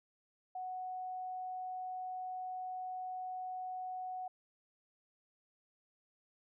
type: tone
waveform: sine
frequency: 740 Hz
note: F#5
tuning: in tune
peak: -39 dBFS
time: 0.55-4.28 s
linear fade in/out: 5 ms
effects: none